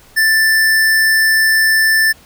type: tone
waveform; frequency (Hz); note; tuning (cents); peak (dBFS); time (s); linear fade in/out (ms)
square; 1767; A6; +7; -10; 0.16-2.13; 20
effects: pink hiss -45 dBFS RMS until 2.25 s